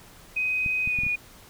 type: tone with pitch glide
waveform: sine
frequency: 2511 to 2454 Hz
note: D#7 to D#7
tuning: +15 to -25 cents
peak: -23 dBFS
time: 0.36-1.16 s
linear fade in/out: 10 ms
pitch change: -40 cents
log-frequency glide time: 0.83-1.01 s
type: clicks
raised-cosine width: 5 ms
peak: -23 dBFS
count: 5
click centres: 0.662 / 0.875 / 0.988 / 1.035 / 1.066 s
effects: pink hiss -50 dBFS RMS until 1.49 s